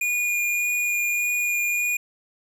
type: tone with vibrato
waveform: square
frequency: 2435 Hz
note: D#7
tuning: 38 cents flat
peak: -22 dBFS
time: 0.01-1.97 s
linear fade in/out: 5 ms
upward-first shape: sine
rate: 1.7 Hz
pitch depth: 10 cents each way
effects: none